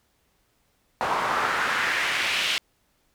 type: noise with band-pass filter sweep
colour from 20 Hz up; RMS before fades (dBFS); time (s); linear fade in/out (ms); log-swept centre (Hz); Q
pink; -25; 1.01-2.58; 0; 900 to 3100; 2
effects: pink hiss -68 dBFS RMS until 3.14 s